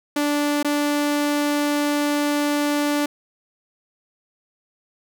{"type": "tone with dropouts", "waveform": "sawtooth", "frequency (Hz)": 292.2, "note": "D4", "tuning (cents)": -9, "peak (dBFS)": -15, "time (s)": [0.16, 3.06], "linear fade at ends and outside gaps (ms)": 5, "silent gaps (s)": [0.629, 0.646], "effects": []}